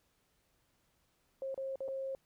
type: tone with dropouts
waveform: sine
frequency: 536 Hz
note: C5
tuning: 42 cents sharp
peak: -36 dBFS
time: 1.42-2.15 s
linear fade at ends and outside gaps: 1 ms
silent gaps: 1.544-1.577 / 1.757-1.805 / 1.88-1.885 s
effects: pink hiss -75 dBFS RMS until 2.25 s